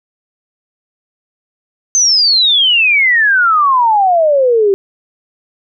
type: exponential sweep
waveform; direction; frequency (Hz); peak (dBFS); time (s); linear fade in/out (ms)
sine; down; 6300 to 382.8; -7; 1.95-4.74; 0
effects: none